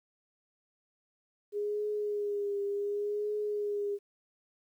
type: tone with vibrato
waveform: sine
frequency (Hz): 411.1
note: G#4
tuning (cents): -18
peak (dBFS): -30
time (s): 1.52-3.99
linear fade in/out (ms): 50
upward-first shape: triangle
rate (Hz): 0.68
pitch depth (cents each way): 42
effects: 11-bit